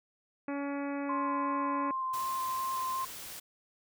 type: harmonic tone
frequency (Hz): 282.2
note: C#4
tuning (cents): +31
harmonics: 1 / 2 / 3 / 4 / 5 / 6 / 7 / 8 / 9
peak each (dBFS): -34 / -40 / -44 / -46 / -48 / -50 / -51 / -52 / -53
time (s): 0.48-1.91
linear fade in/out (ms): 2
type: tone with vibrato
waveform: sine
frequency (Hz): 1046.5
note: C6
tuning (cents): 0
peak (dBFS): -31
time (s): 1.09-3.05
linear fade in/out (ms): 5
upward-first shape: square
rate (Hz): 2.7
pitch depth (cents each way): 9
type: noise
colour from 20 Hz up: white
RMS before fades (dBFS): -44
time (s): 2.13-3.4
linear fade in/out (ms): 10
effects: none